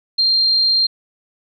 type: tone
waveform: sine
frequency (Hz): 4186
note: C8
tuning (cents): 0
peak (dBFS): -12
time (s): 0.18-0.87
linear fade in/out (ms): 10
effects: none